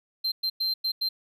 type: tone bursts at uneven times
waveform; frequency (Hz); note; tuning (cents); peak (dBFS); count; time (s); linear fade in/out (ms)
triangle; 4139; C8; -20; -23; 5; 0.24-0.32 / 0.43-0.5 / 0.6-0.74 / 0.84-0.92 / 1.01-1.09; 10
effects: none